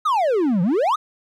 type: exponential two-way sweep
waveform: triangle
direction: down then up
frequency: 1313 to 164.81 to 1313 Hz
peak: -14 dBFS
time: 0.05-0.96 s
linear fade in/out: 10 ms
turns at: 0.62 s
effects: none